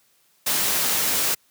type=noise; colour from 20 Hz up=white; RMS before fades=-22 dBFS; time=0.46-1.35 s; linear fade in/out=10 ms; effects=white hiss -62 dBFS RMS until 1.5 s + high-pass 100 Hz 12 dB/octave